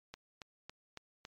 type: click train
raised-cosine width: 0.2 ms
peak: -28 dBFS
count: 5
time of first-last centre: 0.14-1.251 s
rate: 3.6 Hz
effects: MP3 96 kbps